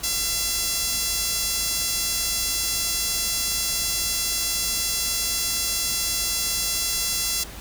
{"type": "tone with high-pass filter", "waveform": "sawtooth", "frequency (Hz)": 677, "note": "E5", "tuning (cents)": 46, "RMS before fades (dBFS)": -25, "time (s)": [0.03, 7.44], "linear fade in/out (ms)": 10, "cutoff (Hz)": 5200, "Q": 0.99, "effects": ["added 51 Hz sine -40 dBFS peak until 7.6 s", "pink hiss -40 dBFS RMS until 7.6 s"]}